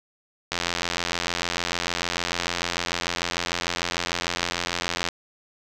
click train, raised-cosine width 0.2 ms, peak -7 dBFS, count 397, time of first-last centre 0.52-5.087 s, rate 86.7 Hz, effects none

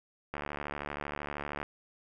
click train, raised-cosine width 0.5 ms, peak -21 dBFS, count 95, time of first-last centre 0.34-1.629 s, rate 72.9 Hz, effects none

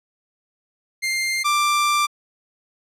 sawtooth tone pair in turn, 2103 / 1180.3 Hz, C7 / D6, +8 / +8 cents, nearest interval minor seventh, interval 1000 cents, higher first, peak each -17 / -13 dBFS, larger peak second, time 1.02-1.44 / 1.44-2.07 s, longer second, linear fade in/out 20 ms, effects low-pass 11000 Hz 12 dB/octave

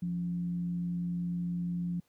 sine tone with frequency modulation, 174.61 Hz, F3, in tune, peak -30 dBFS, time 0.02-2 s, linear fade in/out 5 ms, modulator 106 Hz, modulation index 0.24, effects pink hiss -73 dBFS RMS until 2.08 s + high-pass 100 Hz 12 dB/octave

